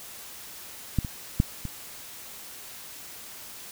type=clicks; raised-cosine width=5 ms; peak=-10 / -20 / -7 / -20 dBFS; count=4; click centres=0.987 / 1.048 / 1.401 / 1.653 s; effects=white hiss -43 dBFS RMS until 3.71 s